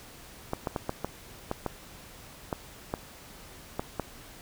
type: clicks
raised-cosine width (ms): 1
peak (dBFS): -15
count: 11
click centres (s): 0.534 / 0.672 / 0.762 / 0.894 / 1.046 / 1.514 / 1.663 / 2.528 / 2.939 / 3.795 / 3.997
effects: pink hiss -49 dBFS RMS until 4.41 s